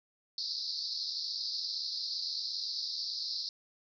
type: band-pass noise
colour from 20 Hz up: pink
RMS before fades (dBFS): -37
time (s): 0.38-3.49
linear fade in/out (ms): 2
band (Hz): 4100 to 5200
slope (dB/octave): 96
effects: none